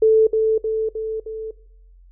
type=tone with echo; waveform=sine; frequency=440 Hz; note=A4; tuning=in tune; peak=-10 dBFS; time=0.02-0.27 s; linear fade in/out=5 ms; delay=310 ms; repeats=4; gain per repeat=-4 dB; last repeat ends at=1.51 s; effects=noise-tail reverb RT60 0.7 s tail -20 dB re dry + added 44 Hz sine -45 dBFS peak until 2.11 s